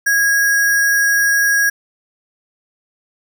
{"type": "tone with sample-and-hold", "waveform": "sine", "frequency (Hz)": 1648, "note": "G#6", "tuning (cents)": -14, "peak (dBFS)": -11, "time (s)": [0.06, 1.7], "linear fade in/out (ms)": 10, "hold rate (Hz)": 7350, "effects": []}